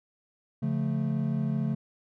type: chord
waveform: triangle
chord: Db augmented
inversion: none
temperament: equal with one note detuned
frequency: 141.67 / 174.61 / 220 Hz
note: Db3 / F3 / A3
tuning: +38 / 0 / 0 cents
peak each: -27 / -31 / -28 dBFS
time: 0.62-1.75 s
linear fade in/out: 10 ms
effects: none

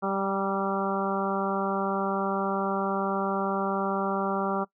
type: harmonic tone with a mistuned harmonic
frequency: 195.6 Hz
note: G3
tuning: 4 cents flat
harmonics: 1 / 2 / 3 / 4 / 5 / 6 / 7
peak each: -31 / -32 / -33 / -32 / -35 / -33 / -35 dBFS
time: 0.02-4.65 s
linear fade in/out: 20 ms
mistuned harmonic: 5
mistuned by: -28 cents
effects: noise-tail reverb RT60 0.1 s tail -21 dB re dry

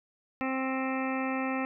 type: harmonic tone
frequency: 263.2 Hz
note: C4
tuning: 10 cents sharp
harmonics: 1 / 2 / 3 / 4 / 5 / 7 / 8 / 9 / 10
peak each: -31 / -37 / -37 / -41 / -39 / -40 / -44 / -43 / -42 dBFS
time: 0.41-1.65 s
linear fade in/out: 0 ms
effects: none

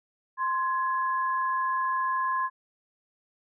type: tone pair together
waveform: sine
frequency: 1045.4 / 1680 Hz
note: C6 / G#6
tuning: -2 / +19 cents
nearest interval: minor sixth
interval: 821 cents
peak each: -25 / -33 dBFS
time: 0.37-2.5 s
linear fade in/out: 50 ms
effects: none

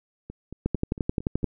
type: two click trains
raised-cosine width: 3 ms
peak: -11 / -24 dBFS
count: 10 / 6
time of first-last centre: 0.66-1.443 / 0.3-1.431 s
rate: 11.5 / 4.42 Hz
effects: none

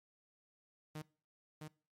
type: tone with echo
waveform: sawtooth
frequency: 153.8 Hz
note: D#3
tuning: 20 cents flat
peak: -39 dBFS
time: 0.95-1.02 s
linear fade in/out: 5 ms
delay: 660 ms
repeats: 1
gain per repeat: -3 dB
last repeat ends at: 1.68 s
effects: noise-tail reverb RT60 0.4 s tail -22 dB re dry + MP3 64 kbps

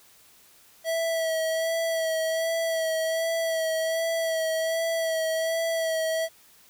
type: tone with vibrato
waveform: square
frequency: 651 Hz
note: E5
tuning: 22 cents flat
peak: -25 dBFS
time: 0.84-6.29 s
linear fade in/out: 50 ms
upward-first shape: sine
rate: 1.3 Hz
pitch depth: 24 cents each way
effects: white hiss -56 dBFS RMS until 6.69 s

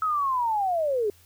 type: linear sweep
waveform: sine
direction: down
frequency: 1297 to 395.5 Hz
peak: -22 dBFS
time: 0.02-1.1 s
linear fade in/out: 2 ms
effects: added 86 Hz sine -57 dBFS peak until 1.25 s + white hiss -58 dBFS RMS until 1.25 s

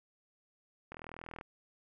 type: click train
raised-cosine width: 0.5 ms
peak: -30 dBFS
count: 21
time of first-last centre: 0.92-1.411 s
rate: 40.7 Hz
effects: none

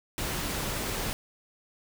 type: noise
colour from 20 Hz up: pink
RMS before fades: -32 dBFS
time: 0.18-1.13 s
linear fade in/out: 0 ms
effects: none

